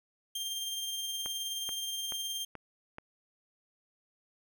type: tone with tremolo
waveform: sawtooth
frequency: 3184 Hz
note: G7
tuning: 26 cents sharp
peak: -30 dBFS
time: 0.35-2.45 s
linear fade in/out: 5 ms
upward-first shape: sine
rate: 19 Hz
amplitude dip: 30%
type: click train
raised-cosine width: 0.5 ms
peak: -27 dBFS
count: 5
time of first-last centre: 1.26-2.984 s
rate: 2.32 Hz
effects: none